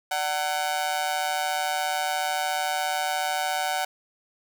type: tone with amplitude modulation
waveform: sawtooth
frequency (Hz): 750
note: F#5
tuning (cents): +23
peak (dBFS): -17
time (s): 0.11-3.85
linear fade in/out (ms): 5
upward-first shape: sine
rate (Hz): 157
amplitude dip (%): 85
effects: none

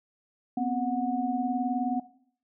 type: tone cluster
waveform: sine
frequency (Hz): 243.6 / 262.8 / 733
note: B3 / C4 / F#5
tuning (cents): -24 / +8 / -16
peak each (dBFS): -30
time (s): 0.57-2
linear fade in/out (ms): 5
effects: noise-tail reverb RT60 0.6 s tail -18 dB re dry

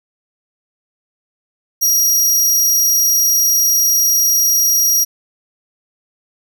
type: tone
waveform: 25% pulse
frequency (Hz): 5710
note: F8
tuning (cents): +37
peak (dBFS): -6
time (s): 1.81-5.05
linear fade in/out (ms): 20
effects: none

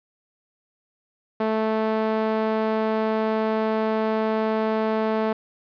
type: tone with band-pass filter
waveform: sawtooth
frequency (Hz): 219.1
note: A3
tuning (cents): -7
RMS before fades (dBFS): -23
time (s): 1.4-5.33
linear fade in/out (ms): 5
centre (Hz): 630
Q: 0.89
effects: resampled to 11025 Hz + 9-bit

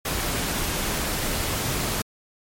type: noise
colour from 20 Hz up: pink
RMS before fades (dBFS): -26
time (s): 0.05-2.02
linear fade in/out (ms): 5
effects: MP3 64 kbps

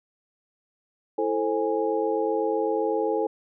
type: tone cluster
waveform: sine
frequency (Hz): 330.9 / 439.1 / 527 / 827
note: E4 / A4 / C5 / G#5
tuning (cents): +7 / -4 / +12 / -8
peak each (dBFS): -29 / -25 / -29 / -30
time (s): 1.18-3.27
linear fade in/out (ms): 5
effects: none

